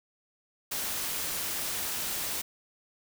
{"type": "noise", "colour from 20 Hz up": "white", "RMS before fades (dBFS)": -33, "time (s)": [0.71, 2.42], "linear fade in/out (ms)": 10, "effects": []}